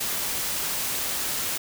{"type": "noise", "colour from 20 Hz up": "white", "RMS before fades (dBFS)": -28, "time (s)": [0, 1.58], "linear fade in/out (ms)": 10, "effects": []}